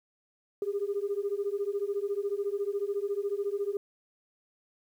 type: beating tone pair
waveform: sine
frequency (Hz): 396.8 / 410.8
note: G4 / G#4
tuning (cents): +21 / -19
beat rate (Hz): 14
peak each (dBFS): -31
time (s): 0.62-3.77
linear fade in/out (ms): 2
effects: tanh soft clip ceiling -22 dBFS + 10-bit